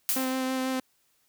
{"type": "noise with exponential decay", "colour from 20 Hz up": "blue", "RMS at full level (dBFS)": -24, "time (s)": [0.09, 0.51], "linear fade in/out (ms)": 0, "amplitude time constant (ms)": 90}
{"type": "tone with vibrato", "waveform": "sawtooth", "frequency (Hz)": 260.3, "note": "C4", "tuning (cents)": -9, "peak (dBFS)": -23, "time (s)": [0.16, 0.8], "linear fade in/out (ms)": 5, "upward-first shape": "sine", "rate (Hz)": 6.1, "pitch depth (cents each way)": 12}
{"effects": ["white hiss -69 dBFS RMS until 1.28 s"]}